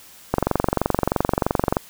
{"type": "click train", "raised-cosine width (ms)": 1, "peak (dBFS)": -3, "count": 34, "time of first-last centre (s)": [0.34, 1.769], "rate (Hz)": 23.1, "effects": ["white hiss -46 dBFS RMS until 1.89 s"]}